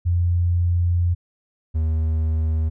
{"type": "tone pair in turn", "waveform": ["sine", "triangle"], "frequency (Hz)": [87.31, 79.24], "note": ["F2", "D#2"], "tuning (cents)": [0, 32], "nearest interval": "major second", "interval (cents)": 168, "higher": "first", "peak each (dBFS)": [-16, -16], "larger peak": "neither", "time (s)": [[0.05, 1.15], [1.74, 2.7]], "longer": "first", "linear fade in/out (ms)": 20, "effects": []}